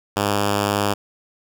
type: tone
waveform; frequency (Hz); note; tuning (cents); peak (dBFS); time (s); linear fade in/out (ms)
5% pulse; 101.9; G#2; -32; -7; 0.16-0.94; 10
effects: none